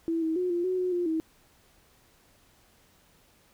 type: tone with pitch steps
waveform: sine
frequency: 330.1 / 321.1 / 362.6 / 346.8 / 369.7 / 364.7 / 351.8 / 320.4 Hz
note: E4 / E4 / F#4 / F4 / F#4 / F#4 / F4 / E4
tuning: +2 / -45 / -35 / -12 / -1 / -25 / +13 / -49 cents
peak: -25 dBFS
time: 0.08-1.2 s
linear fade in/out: 0 ms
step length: 140 ms
effects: pink hiss -62 dBFS RMS until 3.53 s